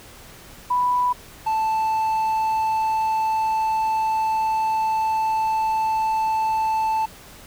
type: tone pair in turn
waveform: sine / triangle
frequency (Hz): 987.8 / 880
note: B5 / A5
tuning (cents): 0 / 0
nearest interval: major second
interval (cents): 200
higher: first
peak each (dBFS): -17 / -17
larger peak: neither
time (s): 0.7-1.13 / 1.46-7.06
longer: second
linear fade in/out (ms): 10
effects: pink hiss -44 dBFS RMS until 7.46 s